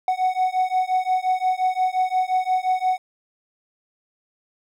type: beating tone pair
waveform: triangle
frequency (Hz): 740 / 745.7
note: F#5 / F#5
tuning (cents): 0 / +13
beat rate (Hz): 5.7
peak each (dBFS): -20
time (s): 0.08-2.98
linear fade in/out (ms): 2
effects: none